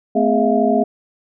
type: tone cluster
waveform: sine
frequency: 220.1 / 254.5 / 413.4 / 646 / 697 Hz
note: A3 / C4 / G#4 / E5 / F5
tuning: +1 / -48 / -8 / -35 / -4 cents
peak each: -19 dBFS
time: 0.15-0.84 s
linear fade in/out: 10 ms
effects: none